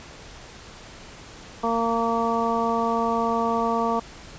harmonic tone, 230 Hz, A#3, 23 cents flat, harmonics 1 / 2 / 3 / 4 / 5, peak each -27 / -27 / -27 / -27 / -27 dBFS, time 1.63-4 s, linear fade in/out 10 ms, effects pink hiss -43 dBFS RMS until 4.38 s + resampled to 16000 Hz

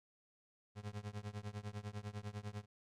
35% pulse tone with tremolo, 103.83 Hz, G#2, in tune, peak -38 dBFS, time 0.75-2.66 s, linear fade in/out 50 ms, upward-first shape triangle, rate 10 Hz, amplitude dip 100%, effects low-pass 8000 Hz 12 dB/octave

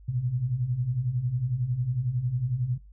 sine beating tone pair, 116.54 / 127.54 Hz, A#2 / C3, 0 / -44 cents, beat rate 11 Hz, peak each -32 / -26 dBFS, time 0.08-2.78 s, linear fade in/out 10 ms, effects noise-tail reverb RT60 0.2 s tail -20 dB re dry + added 50 Hz sine -47 dBFS peak until 2.92 s

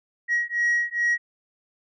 sine beating tone pair, 1900 / 1902.4 Hz, A#6 / A#6, +33 / +35 cents, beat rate 2.4 Hz, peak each -22 dBFS, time 0.28-1.18 s, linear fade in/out 50 ms, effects tanh soft clip ceiling -17 dBFS

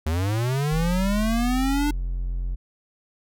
square linear sweep, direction up, 74.8 to 297.8 Hz, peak -22 dBFS, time 0.06-1.91 s, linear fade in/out 5 ms
triangle tone, 44 Hz, F1, 14 cents sharp, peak -22 dBFS, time 0.71-2.56 s, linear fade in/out 20 ms
effects none

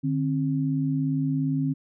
sine tone pair together, 150 / 267.3 Hz, D3 / C4, +37 / +37 cents, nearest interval minor seventh, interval 1000 cents, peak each -25 dBFS, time 0.03-1.74 s, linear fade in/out 20 ms, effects none

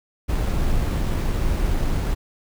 brown noise with sample-and-hold, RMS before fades -21 dBFS, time 0.28-2.15 s, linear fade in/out 20 ms, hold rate 11025 Hz, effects none

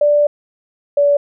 sine tone pair in turn, 587.3 / 574.5 Hz, D5 / D5, 0 / -38 cents, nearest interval unison, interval 38 cents, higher first, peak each -9 dBFS, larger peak neither, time 0.01-0.27 / 0.97-1.17 s, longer first, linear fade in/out 5 ms, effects none

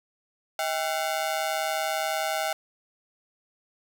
sawtooth ring-modulated tone, 714 Hz, F5, 38 cents sharp, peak -19 dBFS, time 0.59-2.53 s, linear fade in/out 2 ms, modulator 75.6 Hz, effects none

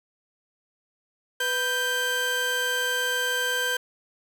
30% pulse tone pair together, 493.9 / 1568 Hz, B4 / G6, 0 / 0 cents, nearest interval octave + minor sixth, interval 2000 cents, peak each -28 / -22 dBFS, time 1.4-3.77 s, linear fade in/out 5 ms, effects none

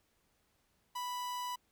45% pulse tone, 987.8 Hz, B5, in tune, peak -37 dBFS, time 0.95-1.56 s, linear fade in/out 10 ms, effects pink hiss -75 dBFS RMS until 1.71 s

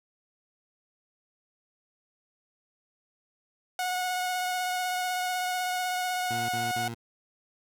sawtooth tone with vibrato, 730 Hz, F#5, 24 cents flat, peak -24 dBFS, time 3.79-6.88 s, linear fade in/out 2 ms, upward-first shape sine, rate 16 Hz, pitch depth 13 cents each way
20% pulse tone bursts, 116.54 Hz, A#2, in tune, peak -30 dBFS, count 3, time 6.3-6.946 s, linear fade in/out 10 ms, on 190 ms, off 38 ms
effects none

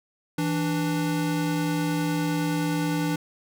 square tone pair together, 164.81 / 294.7 Hz, E3 / D4, 0 / +6 cents, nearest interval minor seventh, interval 1006 cents, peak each -27 dBFS, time 0.38-3.16 s, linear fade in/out 5 ms, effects none

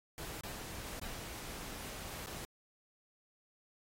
pink noise with dropouts, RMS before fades -45 dBFS, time 0.18-2.45 s, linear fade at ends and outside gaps 0 ms, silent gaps 0.409-0.435 / 0.996-1.016 / 2.261-2.27 s, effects AAC 48 kbps

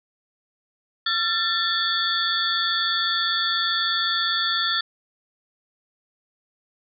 sine tone cluster, 1364 / 1771 / 3375 / 3552 / 4469 Hz, F6 / A6 / G#7 / A7 / C#8, -41 / +11 / +27 / +16 / +13 cents, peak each -27 dBFS, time 1.06-4.81 s, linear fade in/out 5 ms, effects none

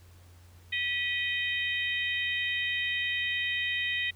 harmonic tone with a mistuned harmonic, 622.3 Hz, D#5, in tune, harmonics 3 / 4 / 5 / 6, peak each -31 / -33 / -35 / -37 dBFS, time 0.72-4.11 s, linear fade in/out 10 ms, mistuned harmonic 3, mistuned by +74 cents, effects added 88 Hz sine -52 dBFS peak until 4.15 s + pink hiss -61 dBFS RMS until 4.15 s

